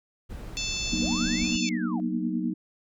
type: noise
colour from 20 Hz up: brown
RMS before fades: -37 dBFS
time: 0.29-1.57 s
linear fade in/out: 20 ms
type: harmonic tone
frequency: 880 Hz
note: A5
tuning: in tune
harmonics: 3 / 4 / 5 / 6 / 7 / 8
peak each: -34 / -35 / -36 / -37 / -37 / -38 dBFS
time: 0.57-1.69 s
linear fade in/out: 0 ms
type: chord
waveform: sine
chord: B major seventh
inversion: second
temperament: equal with one note detuned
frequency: 185 / 233.1 / 242.8 / 311.1 Hz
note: F#3 / A#3 / B3 / D#4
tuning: 0 / 0 / -29 / 0 cents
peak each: -31 dBFS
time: 0.92-2.54 s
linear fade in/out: 10 ms
type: linear two-way sweep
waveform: sine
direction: up then down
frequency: 440 to 2915 to 654 Hz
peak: -36 dBFS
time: 1.02-2 s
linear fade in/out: 0 ms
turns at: 1.56 s
effects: none